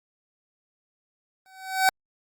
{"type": "tone with exponential growth", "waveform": "25% pulse", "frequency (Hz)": 760, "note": "F#5", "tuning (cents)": 46, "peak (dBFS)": -11, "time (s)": [1.46, 1.89], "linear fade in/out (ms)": 0, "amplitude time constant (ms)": 92, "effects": ["Opus 48 kbps"]}